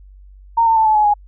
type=tone with pitch steps; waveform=sine; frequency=922 / 902.5 / 883.4 / 864.7 / 846.5 / 828.6 Hz; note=A#5 / A5 / A5 / A5 / G#5 / G#5; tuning=-19 / +44 / +7 / -30 / +33 / -4 cents; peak=-10 dBFS; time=0.57-1.14 s; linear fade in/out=10 ms; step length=95 ms; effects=added 48 Hz sine -39 dBFS peak until 1.27 s